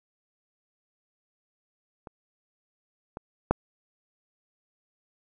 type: clicks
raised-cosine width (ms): 1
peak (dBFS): -27 / -22 / -6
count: 3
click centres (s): 2.072 / 3.171 / 3.51
effects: none